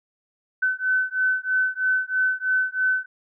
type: beating tone pair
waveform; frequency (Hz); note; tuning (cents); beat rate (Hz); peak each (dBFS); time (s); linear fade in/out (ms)
sine; 1515 / 1518.1; F#6 / F#6; +40 / +44; 3.1; -23; 0.62-3.06; 10
effects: none